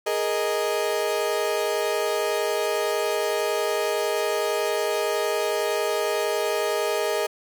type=chord; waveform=35% pulse; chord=Ab suspended second; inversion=none; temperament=equal; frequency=415.3 / 466.2 / 622.3 Hz; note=Ab4 / Bb4 / Eb5; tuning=0 / 0 / 0 cents; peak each=-25 / -26 / -25 dBFS; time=0.06-7.27 s; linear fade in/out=10 ms; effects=none